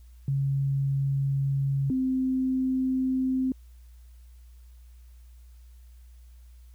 sine tone pair in turn, 137.8 / 260.1 Hz, C#3 / C4, -10 / -10 cents, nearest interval major seventh, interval 1100 cents, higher second, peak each -23 dBFS, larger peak neither, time 0.28-1.9 / 1.9-3.52 s, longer neither, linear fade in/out 2 ms, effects added 60 Hz sine -47 dBFS peak until 6.74 s + white hiss -67 dBFS RMS until 6.74 s

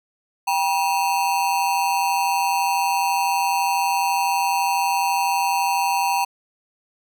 square ring-modulated tone, 877 Hz, A5, 6 cents flat, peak -16 dBFS, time 0.47-6.25 s, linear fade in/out 10 ms, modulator 86 Hz, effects none

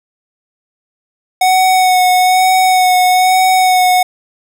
square tone with vibrato, 740 Hz, F#5, in tune, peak -8 dBFS, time 1.41-4.03 s, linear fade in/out 5 ms, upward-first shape sine, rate 1.1 Hz, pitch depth 20 cents each way, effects none

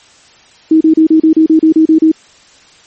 sine tone bursts, 317.6 Hz, D#4, 36 cents sharp, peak -3 dBFS, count 11, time 0.71-2.117 s, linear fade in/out 5 ms, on 97 ms, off 34 ms, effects white hiss -43 dBFS RMS until 2.86 s + MP3 32 kbps

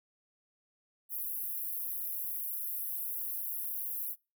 pink high-pass noise, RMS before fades -37 dBFS, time 1.09-4.16 s, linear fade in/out 50 ms, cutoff 11000 Hz, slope 96 dB/octave, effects noise-tail reverb RT60 0.3 s tail -26 dB re dry

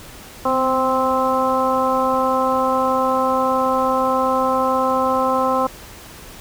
harmonic tone with a mistuned harmonic, 261.6 Hz, C4, in tune, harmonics 1 / 2 / 3 / 4 / 5, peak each -24 / -20 / -23 / -20 / -24 dBFS, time 0.45-5.67 s, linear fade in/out 5 ms, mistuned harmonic 1, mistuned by -27 cents, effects pink hiss -39 dBFS RMS until 6.4 s

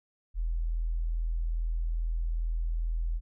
sine tone, 41.2 Hz, E1, in tune, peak -27 dBFS, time 0.34-3.21 s, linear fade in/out 50 ms, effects none

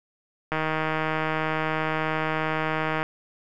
click train, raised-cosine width 0.5 ms, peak -11 dBFS, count 395, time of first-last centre 0.52-3.03 s, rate 157 Hz, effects none

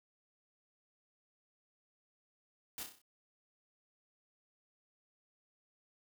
white noise with echo, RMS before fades -43 dBFS, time 2.78-2.83 s, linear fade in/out 0 ms, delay 31 ms, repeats 6, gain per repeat -5 dB, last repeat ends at 3.016 s, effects none

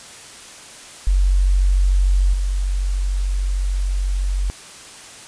sine tone with level steps, 46.72 Hz, F#1, 18 cents sharp, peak -12 / -17 dBFS, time 1.07-4.5 s, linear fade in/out 0 ms, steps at 2.33 s, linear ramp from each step 10 ms, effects white hiss -39 dBFS RMS until 5.27 s + resampled to 22050 Hz

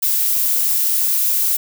violet noise, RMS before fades -17 dBFS, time 0.02-1.57 s, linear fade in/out 10 ms, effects none

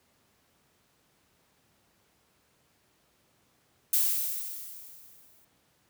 violet noise with exponential decay, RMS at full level -23 dBFS, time 3.93-5.45 s, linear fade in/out 5 ms, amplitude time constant 330 ms, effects pink hiss -68 dBFS RMS until 5.89 s + high-pass 80 Hz 12 dB/octave

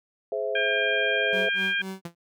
sine chord, Ab augmented, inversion none, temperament equal with one note detuned, 421.1 / 523.3 / 659.3 Hz, Ab4 / C5 / E5, +24 / 0 / 0 cents, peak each -30 dBFS, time 0.32-1.49 s, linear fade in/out 2 ms
harmonic tone, 802 Hz, G5, 39 cents sharp, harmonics 2 / 3 / 4, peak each -25 / -29 / -31 dBFS, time 0.55-1.82 s, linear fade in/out 5 ms
30% pulse tone with tremolo, 190.7 Hz, G3, 47 cents flat, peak -29 dBFS, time 1.33-2.02 s, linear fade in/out 0 ms, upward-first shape sine, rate 4 Hz, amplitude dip 100%
sawtooth tone with exponential decay, 170.6 Hz, F3, 40 cents flat, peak -27 dBFS, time 2.05-2.15 s, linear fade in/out 5 ms, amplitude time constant 20 ms
effects none

